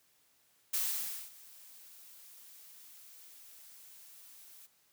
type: noise with ADSR envelope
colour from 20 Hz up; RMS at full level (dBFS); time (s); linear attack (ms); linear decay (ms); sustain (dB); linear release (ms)
blue; -32; 0.73-4.67; 10; 560; -23; 18
effects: white hiss -70 dBFS RMS until 4.92 s + high-pass 60 Hz 12 dB/octave